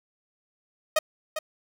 sawtooth tone with echo, 623 Hz, D#5, 2 cents sharp, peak -15 dBFS, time 0.96-0.99 s, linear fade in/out 5 ms, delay 400 ms, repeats 1, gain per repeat -9 dB, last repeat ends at 1.39 s, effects none

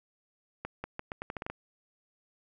accelerating click train, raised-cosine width 0.5 ms, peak -21 dBFS, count 10, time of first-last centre 0.65-1.5 s, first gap 190 ms, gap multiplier 0.81, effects none

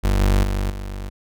35% pulse tone with level steps, 48.52 Hz, G1, 17 cents flat, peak -14 / -12 / -18 / -26 dBFS, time 0.03-1.1 s, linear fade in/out 20 ms, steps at 0.2 / 0.43 / 0.7 s, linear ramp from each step 2 ms, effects none

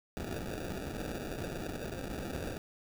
blue noise with sample-and-hold, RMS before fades -39 dBFS, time 0.17-2.58 s, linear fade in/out 0 ms, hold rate 1050 Hz, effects none

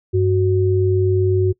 sine tone pair together, 98 / 370 Hz, G2 / F#4, 0 / 0 cents, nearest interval octave + major seventh, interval 2300 cents, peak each -16 dBFS, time 0.13-1.53 s, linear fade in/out 20 ms, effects noise-tail reverb RT60 0.1 s tail -22 dB re dry

